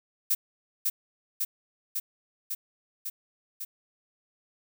violet noise with echo, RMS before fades -24 dBFS, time 0.3-0.35 s, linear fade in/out 10 ms, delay 550 ms, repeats 6, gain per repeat -2 dB, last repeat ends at 3.65 s, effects none

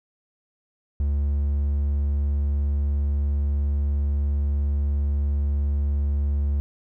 triangle tone, 71.5 Hz, D2, 46 cents flat, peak -18 dBFS, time 1-6.6 s, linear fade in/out 0 ms, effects none

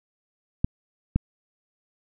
clicks, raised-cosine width 5 ms, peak -8 dBFS, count 2, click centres 0.645 / 1.16 s, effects none

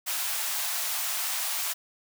white high-pass noise, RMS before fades -30 dBFS, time 0.06-1.74 s, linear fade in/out 20 ms, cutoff 630 Hz, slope 48 dB/octave, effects none

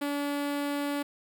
sawtooth tone with notch filter, 286.9 Hz, D4, 40 cents flat, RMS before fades -31 dBFS, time 0.01-1.03 s, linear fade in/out 10 ms, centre 6100 Hz, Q 1.8, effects 11-bit

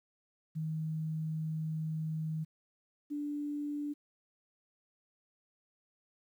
sine tone pair in turn, 157.7 / 292.4 Hz, D#3 / D4, +24 / -7 cents, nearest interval major seventh, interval 1069 cents, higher second, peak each -33 / -34 dBFS, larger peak first, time 0.55-2.45 / 3.1-3.94 s, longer first, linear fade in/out 20 ms, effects 11-bit

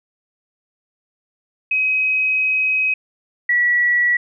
sine tone pair in turn, 2534 / 1938.8 Hz, D#7 / B6, +31 / -32 cents, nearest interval perfect fourth, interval 463 cents, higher first, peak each -15 / -13 dBFS, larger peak second, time 1.71-2.94 / 3.49-4.17 s, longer first, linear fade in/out 5 ms, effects none

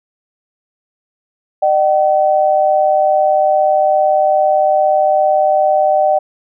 sine tone pair together, 606.4 / 764 Hz, D#5 / G5, -45 / -45 cents, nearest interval major third, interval 400 cents, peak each -12 dBFS, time 1.62-6.19 s, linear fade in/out 10 ms, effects none

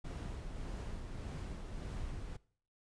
brown noise with tremolo, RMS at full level -41 dBFS, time 0.04-2.37 s, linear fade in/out 10 ms, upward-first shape sine, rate 1.7 Hz, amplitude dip 35%, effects noise-tail reverb RT60 0.5 s tail -21 dB re dry + resampled to 22050 Hz

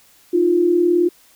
sine tone pair together, 311.1 / 350.5 Hz, D#4 / F4, 0 / +6 cents, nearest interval major second, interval 206 cents, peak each -20 / -13 dBFS, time 0.33-1.09 s, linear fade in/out 10 ms, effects white hiss -52 dBFS RMS until 1.35 s

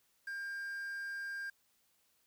triangle tone with quantisation, 1600 Hz, G6, 35 cents sharp, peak -37 dBFS, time 0.27-1.5 s, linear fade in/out 5 ms, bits 10, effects white hiss -74 dBFS RMS until 2.26 s

